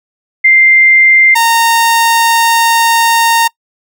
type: tone pair in turn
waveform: sine / sawtooth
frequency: 2093 / 921.6 Hz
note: C7 / A#5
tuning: 0 / -20 cents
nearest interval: octave + major second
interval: 1420 cents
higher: first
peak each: -3 dBFS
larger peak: neither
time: 0.44-1.35 / 1.35-3.48 s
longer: second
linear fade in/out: 10 ms
effects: noise-tail reverb RT60 0.1 s tail -24 dB re dry